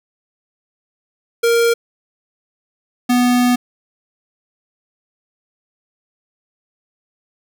square tone pair in turn, 466.2 / 246.2 Hz, A#4 / B3, 0 / -5 cents, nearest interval major seventh, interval 1105 cents, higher first, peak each -12 dBFS, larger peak neither, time 1.43-1.74 / 3.09-3.56 s, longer second, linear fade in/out 10 ms, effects none

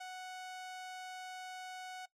sawtooth tone, 740 Hz, F#5, in tune, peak -40 dBFS, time 0-2.06 s, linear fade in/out 10 ms, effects noise-tail reverb RT60 0.1 s tail -18 dB re dry + low-pass 9000 Hz 12 dB/octave

